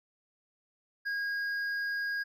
triangle tone with hard clipping, 1635 Hz, G#6, 28 cents flat, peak -32 dBFS, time 1.05-2.24 s, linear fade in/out 20 ms, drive 8 dB, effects none

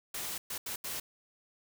white noise bursts at uneven times, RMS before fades -38 dBFS, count 4, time 0.14-0.38 / 0.5-0.58 / 0.66-0.76 / 0.84-1 s, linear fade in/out 5 ms, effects none

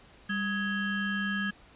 square ring-modulated tone, 732 Hz, F#5, 19 cents flat, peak -26 dBFS, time 0.29-1.51 s, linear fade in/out 10 ms, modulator 931 Hz, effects pink hiss -56 dBFS RMS until 1.75 s + resampled to 8000 Hz

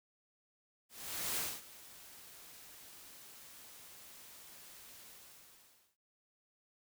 white noise with ADSR envelope, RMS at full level -36 dBFS, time 0.89-5.97 s, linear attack 480 ms, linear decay 240 ms, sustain -19 dB, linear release 910 ms, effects none

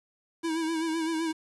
square tone with vibrato, 324.2 Hz, E4, 29 cents flat, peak -28 dBFS, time 0.43-1.33 s, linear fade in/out 20 ms, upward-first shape sine, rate 7.8 Hz, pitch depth 51 cents each way, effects resampled to 24000 Hz + 9-bit

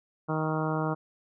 harmonic tone with a mistuned harmonic, 156.8 Hz, D#3, 14 cents sharp, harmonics 1 / 2 / 3 / 4 / 5 / 6 / 7 / 8 / 9, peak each -30 / -33 / -35 / -36 / -37 / -38 / -38 / -39 / -40 dBFS, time 0.28-0.95 s, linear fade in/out 20 ms, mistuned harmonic 9, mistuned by -24 cents, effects none

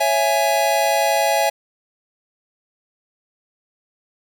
square chord, C# minor, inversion none, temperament just, 554.4 / 665.2 / 831.5 Hz, C#5 / E5 / G#5, 0 / +16 / +2 cents, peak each -23 / -20 / -20 dBFS, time 0-1.5 s, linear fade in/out 10 ms, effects 7-bit

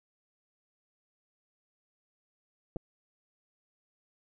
clicks, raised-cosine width 2 ms, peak -24 dBFS, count 2, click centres 2.761 / 2.767 s, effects none

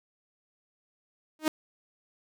sawtooth tone with exponential growth, 311.1 Hz, D#4, in tune, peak -17 dBFS, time 1.39-1.48 s, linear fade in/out 2 ms, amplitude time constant 18 ms, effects none

